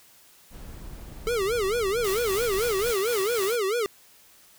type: noise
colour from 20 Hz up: brown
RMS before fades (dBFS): -40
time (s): 0.5-2.95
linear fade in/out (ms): 50
type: tone with vibrato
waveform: square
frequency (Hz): 429.2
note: A4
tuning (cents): -43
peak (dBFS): -24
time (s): 1.27-3.86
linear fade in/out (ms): 0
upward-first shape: sine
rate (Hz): 4.5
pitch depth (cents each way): 220
type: noise with tremolo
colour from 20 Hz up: white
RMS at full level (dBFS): -33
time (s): 2.04-3.56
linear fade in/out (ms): 5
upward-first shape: triangle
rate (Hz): 3.8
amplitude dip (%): 45
effects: white hiss -55 dBFS RMS until 4.58 s